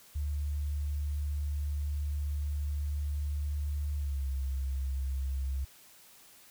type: tone with pitch glide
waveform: sine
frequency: 73 to 66.94 Hz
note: D2 to C2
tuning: -10 to +40 cents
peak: -30 dBFS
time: 0.15-5.65 s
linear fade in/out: 10 ms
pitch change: -150 cents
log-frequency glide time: 3.97-4.28 s
effects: white hiss -57 dBFS RMS until 6.5 s